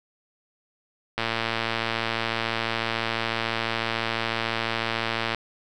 click train, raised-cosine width 0.3 ms, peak -9 dBFS, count 476, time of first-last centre 1.18-5.347 s, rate 114 Hz, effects none

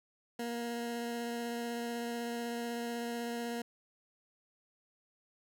20% pulse tone with vibrato, 235.9 Hz, A#3, 21 cents sharp, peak -31 dBFS, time 0.39-3.62 s, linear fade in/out 5 ms, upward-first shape sine, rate 16 Hz, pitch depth 10 cents each way, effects none

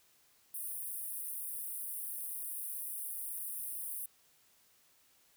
pink high-pass noise, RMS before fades -41 dBFS, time 0.54-4.06 s, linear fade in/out 5 ms, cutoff 9100 Hz, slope 96 dB/octave, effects white hiss -68 dBFS RMS until 5.36 s

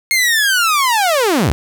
sawtooth linear sweep, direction down, 2157 to 44 Hz, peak -8 dBFS, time 0.11-1.52 s, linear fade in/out 0 ms, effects none

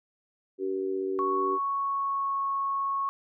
harmonic tone, 95.6 Hz, G2, 43 cents flat, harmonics 3 / 4 / 5, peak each -36 / -28 / -40 dBFS, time 0.58-1.59 s, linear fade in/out 50 ms
sine tone with pitch glide, 1108.7 to 1101 Hz, C#6 to C#6, 0 to -12 cents, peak -26 dBFS, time 1.19-3.09 s, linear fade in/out 0 ms, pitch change -12 cents, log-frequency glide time 1.76-2.4 s
effects none

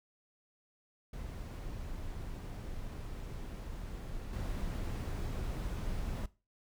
brown noise with level steps, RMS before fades -42 / -37 dBFS, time 1.13-6.26 s, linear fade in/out 5 ms, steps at 4.33 s, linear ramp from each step 2 ms, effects noise-tail reverb RT60 0.3 s tail -19 dB re dry

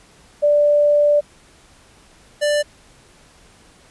sine / square tone pair in turn, 587.3 / 589.6 Hz, D5 / D5, 0 / +7 cents, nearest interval unison, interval 7 cents, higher second, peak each -11 / -16 dBFS, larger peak first, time 0.42-1.21 / 2.41-2.63 s, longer first, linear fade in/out 20 ms, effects pink hiss -50 dBFS RMS until 3.9 s + resampled to 24000 Hz

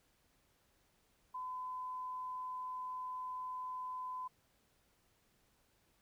sine tone, 1013 Hz, B5, 44 cents sharp, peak -40 dBFS, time 1.34-4.28 s, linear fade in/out 10 ms, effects pink hiss -74 dBFS RMS until 6.01 s

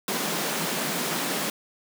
pink high-pass noise, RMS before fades -28 dBFS, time 0.08-1.5 s, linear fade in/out 2 ms, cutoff 150 Hz, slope 96 dB/octave, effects none

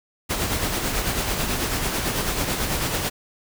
pink noise with tremolo, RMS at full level -23 dBFS, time 0.29-3.1 s, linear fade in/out 20 ms, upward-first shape sine, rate 9.1 Hz, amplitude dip 40%, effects none

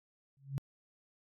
sine tone with exponential growth, 137.4 Hz, C#3, 15 cents flat, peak -29 dBFS, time 0.37-0.58 s, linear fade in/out 0 ms, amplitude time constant 45 ms, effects AAC 64 kbps

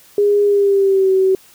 sine tone with pitch glide, 409.5 to 379.9 Hz, G#4 to F#4, -24 to +46 cents, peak -10 dBFS, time 0.18-1.35 s, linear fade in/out 2 ms, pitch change -130 cents, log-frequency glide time 0.44-1.11 s, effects white hiss -47 dBFS RMS until 1.54 s

